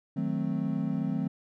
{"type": "chord", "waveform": "triangle", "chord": "D# diminished seventh", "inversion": "none", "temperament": "equal with one note detuned", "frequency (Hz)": [157.01, 185, 220, 261.6], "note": ["D#3", "F#3", "A3", "C4"], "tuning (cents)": [16, 0, 0, 0], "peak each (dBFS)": -31, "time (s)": [0.16, 1.28], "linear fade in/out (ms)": 10, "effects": []}